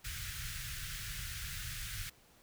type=band-stop noise; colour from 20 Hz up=pink; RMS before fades=-42 dBFS; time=0.04-2.1 s; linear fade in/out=10 ms; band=150 to 1400 Hz; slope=48 dB/octave; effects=pink hiss -64 dBFS RMS until 2.42 s